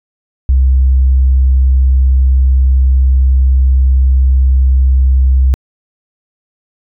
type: tone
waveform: sine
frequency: 65.41 Hz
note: C2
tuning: in tune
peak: -4 dBFS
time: 0.49-5.54 s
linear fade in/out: 0 ms
effects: tanh soft clip ceiling -2 dBFS